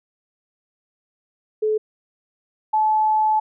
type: tone pair in turn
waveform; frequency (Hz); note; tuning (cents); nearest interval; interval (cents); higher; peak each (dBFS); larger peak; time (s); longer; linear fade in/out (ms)
sine; 430.7 / 863.7; A4 / A5; -37 / -32; octave; 1205; second; -17 / -15; second; 1.62-1.78 / 2.73-3.4; second; 10
effects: none